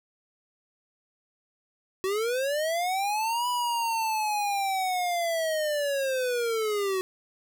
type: linear two-way sweep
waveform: square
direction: up then down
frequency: 370 to 987.8 to 370 Hz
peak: -26 dBFS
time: 2.04-7.01 s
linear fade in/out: 0 ms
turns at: 3.48 s
effects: 11-bit